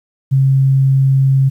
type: tone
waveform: sine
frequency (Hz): 134.8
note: C#3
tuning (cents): -48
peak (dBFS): -8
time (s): 0.31-1.5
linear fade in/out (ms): 20
effects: 8-bit